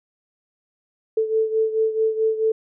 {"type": "beating tone pair", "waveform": "sine", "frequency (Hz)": [440, 444.6], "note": ["A4", "A4"], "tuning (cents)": [0, 18], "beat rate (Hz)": 4.6, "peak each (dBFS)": [-19, -24], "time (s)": [1.17, 2.52], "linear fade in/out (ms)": 5, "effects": []}